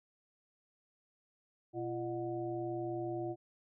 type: harmonic tone with a mistuned harmonic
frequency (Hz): 122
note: B2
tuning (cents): -21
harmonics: 1 / 3 / 5 / 6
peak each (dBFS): -44 / -37 / -45 / -44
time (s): 1.73-3.36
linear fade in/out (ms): 50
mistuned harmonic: 3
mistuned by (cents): -110
effects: none